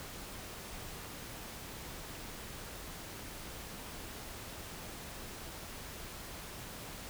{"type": "silence", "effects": ["pink hiss -46 dBFS RMS until 7.09 s"]}